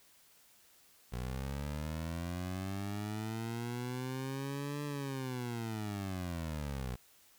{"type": "linear two-way sweep", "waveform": "20% pulse", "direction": "up then down", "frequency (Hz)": [59.8, 146.83, 59.8], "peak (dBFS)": -32, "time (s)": [1.12, 6.96], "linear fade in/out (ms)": 10, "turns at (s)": 4.84, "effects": ["white hiss -64 dBFS RMS until 7.38 s"]}